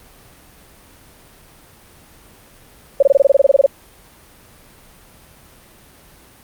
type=tone bursts; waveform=sine; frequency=554.4 Hz; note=C#5; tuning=in tune; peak=-6 dBFS; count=14; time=3-3.663 s; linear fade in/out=5 ms; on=26 ms; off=23 ms; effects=pink hiss -46 dBFS RMS until 6.43 s + Opus 32 kbps